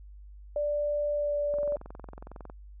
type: tone with pitch glide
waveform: sine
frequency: 587.3 to 582.6 Hz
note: D5 to D5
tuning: 0 to -14 cents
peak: -26 dBFS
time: 0.56-1.76 s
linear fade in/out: 2 ms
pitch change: -14 cents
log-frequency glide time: 1.14-1.35 s
type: click train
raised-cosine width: 1 ms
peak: -30 dBFS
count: 22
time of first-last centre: 1.54-2.499 s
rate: 21.9 Hz
effects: added 50 Hz sine -45 dBFS peak until 2.8 s